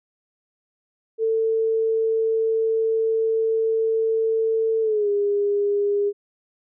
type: tone with pitch glide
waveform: sine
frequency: 446.6 to 407.2 Hz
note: A4 to G#4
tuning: +26 to -34 cents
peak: -18 dBFS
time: 1.18-6.13 s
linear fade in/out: 50 ms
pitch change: -160 cents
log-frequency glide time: 4.81-5.09 s
effects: none